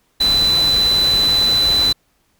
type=tone in noise; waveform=sine; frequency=4000 Hz; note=B7; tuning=21 cents sharp; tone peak=-12 dBFS; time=0.2-1.93 s; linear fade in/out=10 ms; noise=pink; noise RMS=-25 dBFS; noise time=0.2-1.93 s; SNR=+10 dB; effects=pink hiss -62 dBFS RMS until 2.39 s